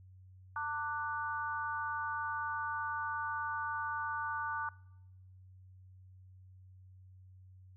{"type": "chord", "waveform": "sine", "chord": "D major", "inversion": "second", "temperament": "equal with one note detuned", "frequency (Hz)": [898, 1174.7, 1480], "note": ["A5", "D6", "F#6"], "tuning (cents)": [35, 0, 0], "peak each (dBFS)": [-39, -39, -39], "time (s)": [0.56, 4.69], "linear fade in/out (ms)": 2, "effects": ["noise-tail reverb RT60 0.9 s tail -23 dB re dry", "added 93 Hz sine -54 dBFS peak until 7.76 s"]}